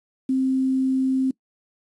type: tone with quantisation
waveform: sine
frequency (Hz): 262.8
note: C4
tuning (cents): +8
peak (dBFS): -18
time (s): 0.29-1.31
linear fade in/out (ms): 5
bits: 8
effects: noise-tail reverb RT60 0.1 s tail -22 dB re dry + resampled to 24000 Hz